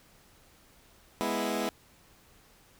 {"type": "chord", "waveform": "15% pulse", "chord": "E major", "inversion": "first", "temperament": "equal", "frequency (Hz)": [207.7, 246.9, 329.6], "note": ["G#3", "B3", "E4"], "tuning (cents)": [0, 0, 0], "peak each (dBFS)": -27, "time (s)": [1.21, 1.69], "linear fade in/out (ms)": 0, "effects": ["pink hiss -60 dBFS RMS until 2.79 s"]}